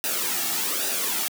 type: noise with flanger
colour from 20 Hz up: white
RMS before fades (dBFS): -26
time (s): 0.04-1.28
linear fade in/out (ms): 0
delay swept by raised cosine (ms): 0.91 to 2.01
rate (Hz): 1.2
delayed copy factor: -0.65
effects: high-pass 200 Hz 12 dB/octave